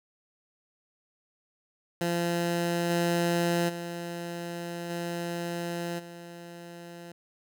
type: tone with level steps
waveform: 15% pulse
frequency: 171.8 Hz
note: F3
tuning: 28 cents flat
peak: -20 / -18 / -28 / -25 / -36 dBFS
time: 2.01-7.12 s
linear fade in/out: 2 ms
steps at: 2.89 / 3.68 / 4.89 / 5.98 s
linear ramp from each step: 20 ms
effects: none